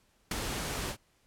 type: noise with ADSR envelope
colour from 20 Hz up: pink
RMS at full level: -29 dBFS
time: 0.31-0.97 s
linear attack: 4 ms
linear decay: 14 ms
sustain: -6 dB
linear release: 77 ms
effects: pink hiss -69 dBFS RMS until 1.26 s + low-pass 12000 Hz 12 dB/octave